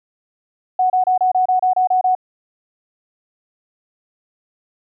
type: tone bursts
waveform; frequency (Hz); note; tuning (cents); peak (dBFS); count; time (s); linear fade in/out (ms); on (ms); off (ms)
sine; 740; F#5; 0; -12; 10; 0.79-2.151; 5; 110; 29
effects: none